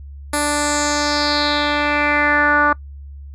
10% pulse tone with low-pass filter sweep, 293.7 Hz, D4, in tune, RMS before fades -17 dBFS, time 0.33-2.73 s, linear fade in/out 5 ms, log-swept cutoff 11000 to 1300 Hz, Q 4.1, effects noise-tail reverb RT60 0.1 s tail -23 dB re dry + added 70 Hz sine -32 dBFS peak until 3.34 s

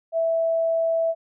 sine tone, 658 Hz, E5, 3 cents flat, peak -19 dBFS, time 0.12-1.15 s, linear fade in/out 50 ms, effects none

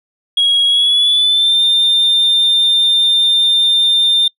sine tone with pitch glide, 3306 to 3605 Hz, G#7 to A7, -9 to +41 cents, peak -7 dBFS, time 0.37-4.28 s, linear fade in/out 5 ms, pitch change +150 cents, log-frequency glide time 0.66-1.59 s, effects noise-tail reverb RT60 0.1 s tail -24 dB re dry + tanh soft clip ceiling -7 dBFS

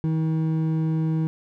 triangle tone pair together, 159.17 / 318.9 Hz, D#3 / D#4, +40 / +43 cents, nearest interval octave, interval 1203 cents, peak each -19 / -27 dBFS, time 0.04-1.27 s, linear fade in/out 0 ms, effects none

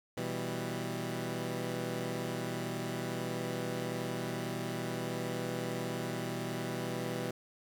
15% pulse chord, E minor, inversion second, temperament equal, 123.47 / 164.81 / 196 Hz, B2 / E3 / G3, 0 / 0 / 0 cents, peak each -32 / -33 / -34 dBFS, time 0.17-7.31 s, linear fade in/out 5 ms, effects none

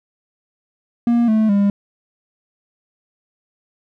triangle tone with pitch steps, 236.5 / 218.1 / 201.2 Hz, A#3 / A3 / G3, +25 / -15 / +45 cents, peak -10 dBFS, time 1.07-1.7 s, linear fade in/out 2 ms, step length 210 ms, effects none

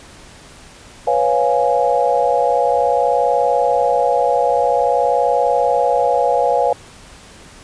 sine chord, C# dominant seventh, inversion third, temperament equal, 493.9 / 554.4 / 698.5 / 830.6 Hz, B4 / C#5 / E#5 / G#5, 0 / 0 / 0 / 0 cents, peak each -18 dBFS, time 1.07-6.73 s, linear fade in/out 5 ms, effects pink hiss -41 dBFS RMS until 7.63 s + resampled to 22050 Hz

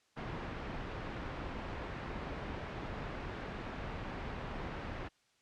pink low-pass noise, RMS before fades -42 dBFS, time 0.16-5.09 s, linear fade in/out 20 ms, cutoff 2100 Hz, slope 12 dB/octave, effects white hiss -72 dBFS RMS until 5.41 s + low-pass 6000 Hz 12 dB/octave

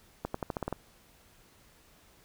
accelerating click train, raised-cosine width 1 ms, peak -18 dBFS, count 8, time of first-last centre 0.25-0.727 s, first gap 94 ms, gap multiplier 0.89, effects pink hiss -61 dBFS RMS until 2.24 s

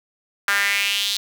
sawtooth tone with high-pass filter sweep, 200.5 Hz, G3, 39 cents sharp, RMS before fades -21 dBFS, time 0.48-1.17 s, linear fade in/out 2 ms, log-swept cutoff 1500 to 4000 Hz, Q 3.7, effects none

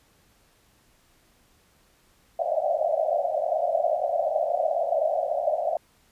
white band-pass noise, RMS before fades -25 dBFS, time 2.39-5.77 s, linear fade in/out 2 ms, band 570 to 720 Hz, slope 96 dB/octave, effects pink hiss -62 dBFS RMS until 6.11 s + resampled to 32000 Hz

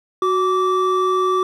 triangle tone pair together, 370 / 1163.2 Hz, F#4 / D6, 0 / -17 cents, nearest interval octave + minor sixth, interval 1983 cents, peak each -16 dBFS, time 0.22-1.43 s, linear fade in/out 2 ms, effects none

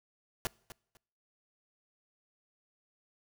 pink noise with echo, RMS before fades -33 dBFS, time 0.45-0.47 s, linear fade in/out 0 ms, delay 250 ms, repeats 2, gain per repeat -14 dB, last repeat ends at 0.97 s, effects noise-tail reverb RT60 0.7 s tail -25 dB re dry

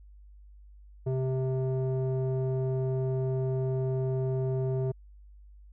square tone with low-pass filter, 130.81 Hz, C3, in tune, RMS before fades -29 dBFS, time 1.06-4.92 s, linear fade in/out 10 ms, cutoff 510 Hz, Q 2.4, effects added 50 Hz sine -49 dBFS peak until 5.72 s

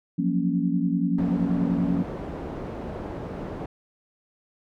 sine chord, Gb major seventh, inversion third, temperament equal, 174.61 / 185 / 233.1 / 277.2 Hz, F3 / Gb3 / Bb3 / Db4, 0 / 0 / 0 / 0 cents, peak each -25 / -28 / -28 / -26 dBFS, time 0.18-2.03 s, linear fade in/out 10 ms
white low-pass noise, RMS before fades -34 dBFS, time 1.18-3.66 s, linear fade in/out 5 ms, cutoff 480 Hz, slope 12 dB/octave
effects none

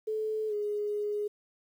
sine tone with pitch glide, 433.9 to 416 Hz, A4 to G#4, -24 to +3 cents, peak -29 dBFS, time 0.07-1.28 s, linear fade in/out 10 ms, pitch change -73 cents, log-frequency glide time 0.48-0.53 s, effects 10-bit

